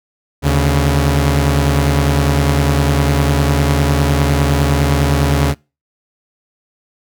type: tone pair together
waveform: sawtooth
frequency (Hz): 74.94 / 140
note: D2 / C#3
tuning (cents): +36 / +18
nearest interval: major seventh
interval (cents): 1082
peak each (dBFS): -10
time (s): 0.42-5.55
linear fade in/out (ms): 50
effects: noise-tail reverb RT60 0.3 s tail -26 dB re dry